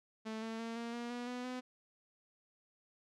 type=tone with pitch steps; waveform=sawtooth; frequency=220 / 224.4 / 228.8 / 233.4 / 238 / 242.7 / 247.5 / 252.4 Hz; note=A3 / A3 / A#3 / A#3 / A#3 / B3 / B3 / B3; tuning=0 / +34 / -32 / +2 / +36 / -30 / +4 / +38 cents; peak=-36 dBFS; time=0.25-1.61 s; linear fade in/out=20 ms; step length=170 ms; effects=low-pass 6000 Hz 12 dB/octave